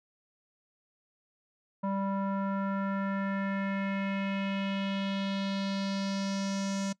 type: tone with low-pass filter sweep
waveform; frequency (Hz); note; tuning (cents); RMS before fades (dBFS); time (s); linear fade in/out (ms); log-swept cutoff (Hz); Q
square; 196; G3; 0; -32; 1.83-6.93; 10; 980 to 6800; 2.7
effects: noise-tail reverb RT60 0.1 s tail -22 dB re dry